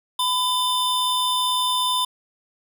square tone pair together, 1005 / 3581 Hz, B5 / A7, +30 / +30 cents, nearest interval octave + minor seventh, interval 2200 cents, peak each -23 dBFS, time 0.19-2.05 s, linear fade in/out 5 ms, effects none

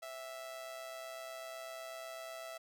sawtooth tone with amplitude modulation, 659.3 Hz, E5, in tune, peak -38 dBFS, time 0.02-2.58 s, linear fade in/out 10 ms, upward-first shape sine, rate 128 Hz, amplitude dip 50%, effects none

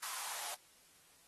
white noise with high-pass filter sweep, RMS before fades -42 dBFS, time 0.02-0.55 s, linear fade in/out 10 ms, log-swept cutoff 1100 to 710 Hz, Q 3.1, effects white hiss -65 dBFS RMS until 1.27 s + AAC 32 kbps

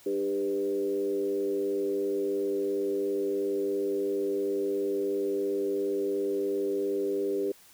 sine tone with frequency modulation, 397.6 Hz, G4, 25 cents sharp, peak -26 dBFS, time 0.06-7.52 s, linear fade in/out 5 ms, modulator 97.1 Hz, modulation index 0.84, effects white hiss -56 dBFS RMS until 7.73 s

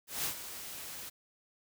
white noise with ADSR envelope, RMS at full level -33 dBFS, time 0.07-1.1 s, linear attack 180 ms, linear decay 91 ms, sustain -11 dB, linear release 16 ms, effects none

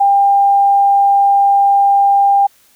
sine tone, 798 Hz, G5, 31 cents sharp, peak -7 dBFS, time 0-2.47 s, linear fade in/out 10 ms, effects white hiss -51 dBFS RMS until 2.75 s

